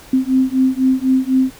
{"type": "beating tone pair", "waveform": "sine", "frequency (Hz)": [259, 263], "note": ["C4", "C4"], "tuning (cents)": [-17, 9], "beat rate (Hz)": 4, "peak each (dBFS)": -15, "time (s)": [0.13, 1.51], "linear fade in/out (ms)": 5, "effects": ["pink hiss -41 dBFS RMS until 1.59 s"]}